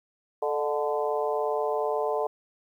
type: harmonic tone with a mistuned harmonic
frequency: 145.9 Hz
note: D3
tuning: 11 cents flat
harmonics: 3 / 4 / 5 / 6 / 7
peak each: -28 / -30 / -32 / -34 / -35 dBFS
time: 0.42-2.27 s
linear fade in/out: 5 ms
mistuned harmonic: 4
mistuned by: +51 cents
effects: 10-bit